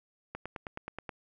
click train, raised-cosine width 0.5 ms, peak -23 dBFS, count 8, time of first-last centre 0.35-1.092 s, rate 9.43 Hz, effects none

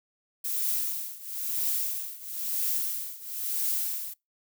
violet noise with tremolo, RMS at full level -27 dBFS, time 0.44-4.14 s, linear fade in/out 10 ms, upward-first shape triangle, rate 1 Hz, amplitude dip 90%, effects noise-tail reverb RT60 0.2 s tail -24 dB re dry

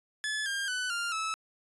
sawtooth tone with pitch steps, 1720 / 1604.8 / 1497.3 / 1397.1 / 1303.5 Hz, A6 / G6 / F#6 / F6 / E6, -40 / +40 / +20 / 0 / -20 cents, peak -27 dBFS, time 0.24-1.34 s, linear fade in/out 0 ms, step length 220 ms, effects resampled to 24000 Hz

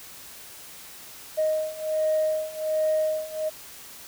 sine beating tone pair, 622.3 / 623.6 Hz, D#5 / D#5, 0 / +4 cents, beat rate 1.3 Hz, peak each -26 / -24 dBFS, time 1.37-3.5 s, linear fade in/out 20 ms, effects tanh soft clip ceiling -16 dBFS + white hiss -44 dBFS RMS until 4.07 s

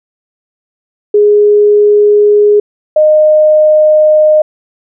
sine tone pair in turn, 415.3 / 614 Hz, G#4 / D#5, 0 / -23 cents, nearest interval perfect fifth, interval 677 cents, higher second, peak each -3 dBFS, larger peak neither, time 1.14-2.6 / 2.96-4.42 s, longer neither, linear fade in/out 5 ms, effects none

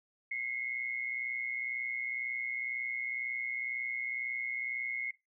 sine tone pair together, 2050 / 2172 Hz, C7 / C#7, -36 / -36 cents, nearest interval minor second, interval 100 cents, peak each -38 / -35 dBFS, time 0.31-5.11 s, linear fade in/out 5 ms, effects noise-tail reverb RT60 0.2 s tail -18 dB re dry

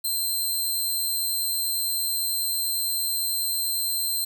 5% pulse tone, 4127 Hz, C8, 25 cents flat, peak -17 dBFS, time 0.04-4.25 s, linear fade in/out 10 ms, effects none

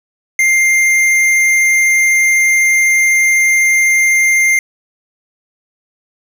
sine tone with tanh clipping, 2104 Hz, C7, 9 cents sharp, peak -10 dBFS, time 0.39-4.59 s, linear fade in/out 2 ms, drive 14 dB, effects none

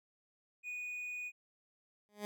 triangle tone, 2470 Hz, D#7, 13 cents flat, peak -38 dBFS, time 0.63-1.32 s, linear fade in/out 50 ms
15% pulse tone with exponential growth, 207.7 Hz, G#3, in tune, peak -30 dBFS, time 2.09-2.25 s, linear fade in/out 0 ms, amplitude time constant 34 ms
effects none

